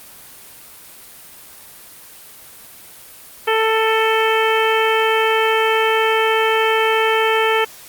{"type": "harmonic tone with a mistuned harmonic", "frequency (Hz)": 443.2, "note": "A4", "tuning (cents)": 13, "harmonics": [1, 2, 3, 4, 5, 6, 7], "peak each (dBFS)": [-17, -20, -22, -23, -24, -25, -25], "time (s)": [3.47, 7.65], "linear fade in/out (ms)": 10, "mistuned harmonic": 6, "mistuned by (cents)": -29, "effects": ["white hiss -40 dBFS RMS until 7.88 s", "Opus 32 kbps"]}